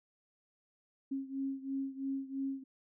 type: beating tone pair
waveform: sine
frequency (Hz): 270 / 273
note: C#4 / C#4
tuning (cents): -45 / -26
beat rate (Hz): 3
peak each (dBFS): -37 / -40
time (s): 1.11-2.64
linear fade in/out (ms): 10
effects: none